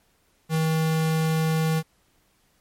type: tone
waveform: square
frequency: 159.6 Hz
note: D#3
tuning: 44 cents sharp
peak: -21 dBFS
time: 0.49-1.83 s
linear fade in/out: 50 ms
effects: pink hiss -65 dBFS RMS until 2.6 s + MP3 64 kbps